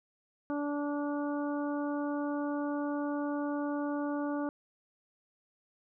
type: harmonic tone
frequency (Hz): 290.1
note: D4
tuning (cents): -21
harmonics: 1 / 2 / 3 / 4 / 5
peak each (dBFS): -32 / -38 / -42 / -44 / -46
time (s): 0.5-4.49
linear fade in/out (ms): 0
effects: none